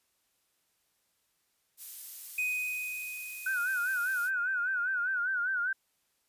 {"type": "noise", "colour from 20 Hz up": "violet", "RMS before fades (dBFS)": -41, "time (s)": [1.77, 4.31], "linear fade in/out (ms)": 50}
{"type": "tone with exponential decay", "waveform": "triangle", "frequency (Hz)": 2499, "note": "D#7", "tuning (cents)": 7, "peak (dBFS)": -26, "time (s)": [2.38, 5.19], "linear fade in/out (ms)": 5, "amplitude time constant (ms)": 610}
{"type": "tone with vibrato", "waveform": "sine", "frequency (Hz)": 1480, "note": "F#6", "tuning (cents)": 0, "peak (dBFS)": -28, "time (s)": [3.46, 5.73], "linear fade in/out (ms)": 5, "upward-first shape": "sine", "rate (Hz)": 5, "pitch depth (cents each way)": 99}
{"effects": ["white hiss -75 dBFS RMS until 6.28 s", "resampled to 32000 Hz"]}